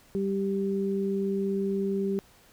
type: tone pair together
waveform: sine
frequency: 196 / 392 Hz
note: G3 / G4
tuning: 0 / 0 cents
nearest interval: octave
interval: 1200 cents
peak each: -28 dBFS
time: 0.15-2.19 s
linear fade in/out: 0 ms
effects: pink hiss -58 dBFS RMS until 2.52 s